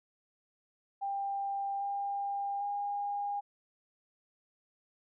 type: tone with pitch steps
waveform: sine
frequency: 794 / 801 / 812 Hz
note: G5 / G5 / G#5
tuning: +22 / +37 / -39 cents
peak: -32 dBFS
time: 1.01-3.41 s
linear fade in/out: 20 ms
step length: 800 ms
effects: none